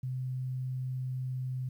sine tone, 128.6 Hz, C3, 30 cents flat, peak -32 dBFS, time 0.03-1.69 s, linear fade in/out 5 ms, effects 11-bit

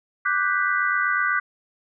sine chord, G major seventh, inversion second, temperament equal, 1174.7 / 1480 / 1568 / 1975.5 Hz, D6 / F#6 / G6 / B6, 0 / 0 / 0 / 0 cents, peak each -25 / -23 / -26 / -27 dBFS, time 0.25-1.4 s, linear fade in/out 10 ms, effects none

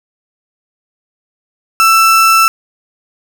35% pulse tone, 1329 Hz, E6, 14 cents sharp, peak -4 dBFS, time 1.8-2.48 s, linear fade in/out 0 ms, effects none

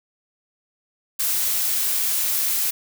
blue noise, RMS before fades -22 dBFS, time 1.19-2.71 s, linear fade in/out 10 ms, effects none

